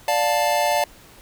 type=chord; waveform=square; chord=D minor; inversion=none; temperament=just; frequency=587.3 / 704.8 / 881 Hz; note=D5 / F5 / A5; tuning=0 / +16 / +2 cents; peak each=-23 dBFS; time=0.08-0.84 s; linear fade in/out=2 ms; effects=pink hiss -48 dBFS RMS until 1.21 s